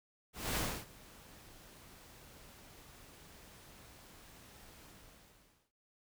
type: noise with ADSR envelope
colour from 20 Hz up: pink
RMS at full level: -34 dBFS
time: 0.33-5.72 s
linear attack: 230 ms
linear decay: 290 ms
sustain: -23 dB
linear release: 860 ms
effects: none